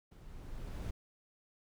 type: noise with level ramp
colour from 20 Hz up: brown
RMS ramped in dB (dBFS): -53 to -38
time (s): 0.11-0.91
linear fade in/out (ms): 10
effects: none